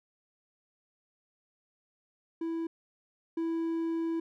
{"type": "tone pair in turn", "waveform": "triangle", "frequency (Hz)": [329.6, 329.6], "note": ["E4", "E4"], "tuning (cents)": [0, 0], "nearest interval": "unison", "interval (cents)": 0, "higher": "neither", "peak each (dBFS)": [-29, -27], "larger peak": "second", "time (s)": [[2.41, 2.67], [3.37, 4.2]], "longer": "second", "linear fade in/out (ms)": 5, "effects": []}